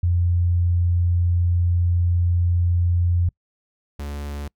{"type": "tone pair in turn", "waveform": ["sine", "45% pulse"], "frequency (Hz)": [87.31, 72.15], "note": ["F2", "D2"], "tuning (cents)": [0, -30], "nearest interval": "minor third", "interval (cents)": 330, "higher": "first", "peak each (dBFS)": [-16, -28], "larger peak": "first", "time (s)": [[0.03, 3.29], [3.99, 4.48]], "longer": "first", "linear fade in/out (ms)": 5, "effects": ["noise-tail reverb RT60 0.1 s tail -26 dB re dry"]}